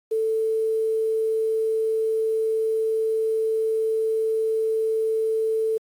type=tone with quantisation; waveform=sine; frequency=442.4 Hz; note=A4; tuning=9 cents sharp; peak=-20 dBFS; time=0.11-5.78 s; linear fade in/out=10 ms; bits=8; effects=AAC 64 kbps